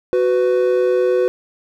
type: tone pair together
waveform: triangle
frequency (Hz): 370 / 499.3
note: F#4 / B4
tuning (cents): 0 / +19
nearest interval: perfect fourth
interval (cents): 519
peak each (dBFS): -14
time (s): 0.13-1.28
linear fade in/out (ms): 0
effects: none